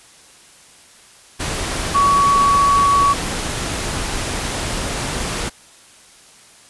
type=tone in noise; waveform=sine; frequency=1127 Hz; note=C#6; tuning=28 cents sharp; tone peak=-11 dBFS; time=1.94-3.14 s; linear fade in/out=20 ms; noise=pink; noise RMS=-23 dBFS; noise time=1.39-5.5 s; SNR=+9 dB; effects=white hiss -46 dBFS RMS until 6.69 s + resampled to 24000 Hz